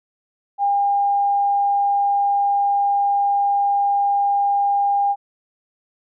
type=tone; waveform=sine; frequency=805 Hz; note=G5; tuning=46 cents sharp; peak=-15 dBFS; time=0.58-5.16 s; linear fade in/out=50 ms; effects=none